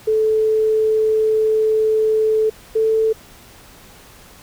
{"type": "tone pair in turn", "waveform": "sine", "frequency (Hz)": [436, 441.8], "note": ["A4", "A4"], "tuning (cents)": [-16, 7], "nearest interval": "unison", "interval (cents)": 23, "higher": "second", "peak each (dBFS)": -13, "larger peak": "neither", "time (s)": [[0.07, 2.5], [2.75, 3.13]], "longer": "first", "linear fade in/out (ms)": 10, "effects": ["pink hiss -44 dBFS RMS until 4.42 s"]}